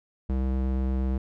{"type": "tone with band-pass filter", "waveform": "square", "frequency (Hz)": 64.9, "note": "C2", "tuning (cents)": -13, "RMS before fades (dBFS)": -26, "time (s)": [0.29, 1.18], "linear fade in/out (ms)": 5, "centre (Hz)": 150, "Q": 0.54, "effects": []}